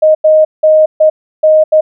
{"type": "tone bursts at uneven times", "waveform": "sine", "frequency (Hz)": 622.3, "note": "D#5", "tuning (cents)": 0, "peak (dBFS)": -3, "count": 6, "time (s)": [[0.02, 0.15], [0.24, 0.45], [0.63, 0.86], [1, 1.1], [1.43, 1.64], [1.72, 1.81]], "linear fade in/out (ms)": 10, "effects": []}